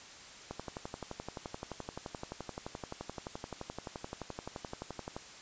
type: click train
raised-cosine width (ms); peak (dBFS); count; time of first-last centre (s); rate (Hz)
1; -25; 55; 0.51-5.165; 11.6
effects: white hiss -51 dBFS RMS until 5.41 s + resampled to 16000 Hz